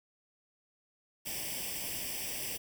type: noise with comb filter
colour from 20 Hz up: white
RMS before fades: -38 dBFS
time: 1.25-2.58 s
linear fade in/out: 20 ms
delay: 0.37 ms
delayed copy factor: +0.85
effects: none